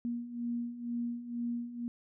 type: beating tone pair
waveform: sine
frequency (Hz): 236.4 / 238.5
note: A#3 / A#3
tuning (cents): +24 / +40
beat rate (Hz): 2.1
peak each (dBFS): -40 / -35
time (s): 0.05-1.88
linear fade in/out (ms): 0
effects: none